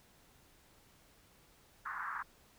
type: band-pass noise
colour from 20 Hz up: pink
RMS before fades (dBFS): -41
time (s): 1.85-2.23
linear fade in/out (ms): 10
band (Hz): 1000 to 1700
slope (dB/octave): 48
effects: pink hiss -65 dBFS RMS until 2.58 s